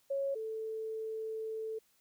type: tone pair in turn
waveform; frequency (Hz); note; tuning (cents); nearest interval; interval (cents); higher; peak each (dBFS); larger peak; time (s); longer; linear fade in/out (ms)
sine; 551 / 441.1; C#5 / A4; -11 / +4; major third; 385; first; -31 / -36; first; 0.1-0.35 / 0.35-1.79; second; 10
effects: white hiss -71 dBFS RMS until 2 s